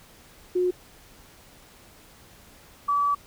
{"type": "tone pair in turn", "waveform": "sine", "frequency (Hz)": [361.7, 1148.3], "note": ["F#4", "D6"], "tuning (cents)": [-39, -39], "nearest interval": "octave + minor sixth", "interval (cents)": 2000, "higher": "second", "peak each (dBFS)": -20, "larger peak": "neither", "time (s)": [[0.55, 0.71], [2.88, 3.15]], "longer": "second", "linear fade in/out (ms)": 10, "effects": ["pink hiss -52 dBFS RMS until 3.26 s"]}